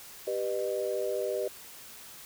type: chord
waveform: sine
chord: G augmented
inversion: none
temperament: equal with one note detuned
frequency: 392 / 493.9 / 609.4 Hz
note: G4 / B4 / D#5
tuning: 0 / 0 / -36 cents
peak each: -33 dBFS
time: 0.27-1.48 s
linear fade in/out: 5 ms
effects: white hiss -48 dBFS RMS until 2.25 s